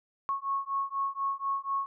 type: beating tone pair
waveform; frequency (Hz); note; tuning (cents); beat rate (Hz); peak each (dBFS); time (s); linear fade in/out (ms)
sine; 1097 / 1101.1; C#6 / C#6; -18 / -12; 4.1; -32 / -32; 0.29-1.86; 0
effects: none